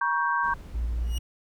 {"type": "chord", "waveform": "sine", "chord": "G diminished", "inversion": "first", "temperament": "equal with one note detuned", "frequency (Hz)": [951.9, 1108.7, 1568], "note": ["Bb5", "Db6", "G6"], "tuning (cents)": [36, 0, 0], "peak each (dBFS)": -27, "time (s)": [0.01, 0.54], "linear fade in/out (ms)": 5}
{"type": "noise", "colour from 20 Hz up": "brown", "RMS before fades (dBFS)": -42, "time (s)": [0.43, 1.19], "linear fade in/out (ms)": 10}
{"type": "tone", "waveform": "sine", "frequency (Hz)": 58, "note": "A#1", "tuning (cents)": -8, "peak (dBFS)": -25, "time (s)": [0.74, 1.19], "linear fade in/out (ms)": 10}
{"type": "tone with exponential growth", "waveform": "sawtooth", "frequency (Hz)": 2887, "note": "F#7", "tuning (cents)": -43, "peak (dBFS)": -31, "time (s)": [1, 1.18], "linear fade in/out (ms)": 1, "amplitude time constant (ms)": 39}
{"effects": []}